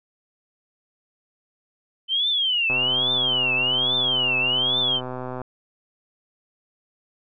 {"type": "tone with vibrato", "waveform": "sine", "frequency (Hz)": 3047, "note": "G7", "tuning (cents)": -50, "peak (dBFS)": -19, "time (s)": [2.08, 5.01], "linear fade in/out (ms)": 50, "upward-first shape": "triangle", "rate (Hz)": 1.2, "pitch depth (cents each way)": 290}
{"type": "click train", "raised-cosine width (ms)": 1, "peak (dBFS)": -18, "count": 346, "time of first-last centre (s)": [2.7, 5.417], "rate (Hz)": 127}
{"effects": []}